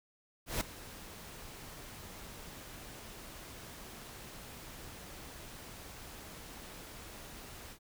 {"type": "noise with ADSR envelope", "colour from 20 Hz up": "pink", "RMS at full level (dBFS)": -33, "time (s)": [0.46, 7.79], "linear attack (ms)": 150, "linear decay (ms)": 5, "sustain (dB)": -16, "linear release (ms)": 80, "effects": []}